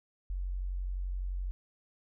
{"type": "tone", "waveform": "sine", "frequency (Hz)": 45.84, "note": "F#1", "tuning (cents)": -15, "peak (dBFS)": -32, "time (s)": [0.3, 1.51], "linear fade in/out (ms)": 0, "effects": []}